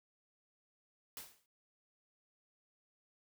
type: noise with exponential decay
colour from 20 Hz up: white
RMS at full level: -44 dBFS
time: 1.17-1.46 s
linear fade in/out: 1 ms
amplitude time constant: 63 ms
effects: none